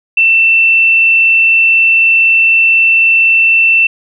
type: tone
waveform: sine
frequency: 2679 Hz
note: E7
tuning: 27 cents sharp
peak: -5 dBFS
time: 0.17-3.87 s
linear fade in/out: 5 ms
effects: none